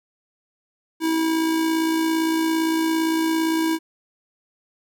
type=tone with amplitude modulation; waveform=square; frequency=323.4 Hz; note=E4; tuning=33 cents flat; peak=-18 dBFS; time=1-3.79 s; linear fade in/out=50 ms; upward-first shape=sine; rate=57.6 Hz; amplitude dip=35%; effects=none